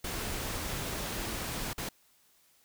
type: noise with dropouts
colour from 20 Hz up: pink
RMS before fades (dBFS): -36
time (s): 0.04-1.89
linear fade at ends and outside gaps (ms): 5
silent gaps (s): 1.733-1.779
effects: white hiss -66 dBFS RMS until 2.64 s